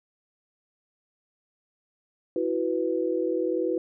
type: chord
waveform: sine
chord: E suspended second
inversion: none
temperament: equal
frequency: 329.6 / 370 / 493.9 Hz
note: E4 / F#4 / B4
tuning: 0 / 0 / 0 cents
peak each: -28 dBFS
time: 2.36-3.78 s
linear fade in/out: 2 ms
effects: none